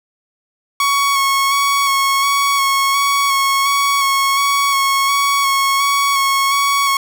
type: tone with vibrato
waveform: sawtooth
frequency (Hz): 1108.7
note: C#6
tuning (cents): 0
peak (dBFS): -9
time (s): 0.8-6.97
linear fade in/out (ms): 2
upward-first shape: square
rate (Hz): 1.4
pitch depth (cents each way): 17
effects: none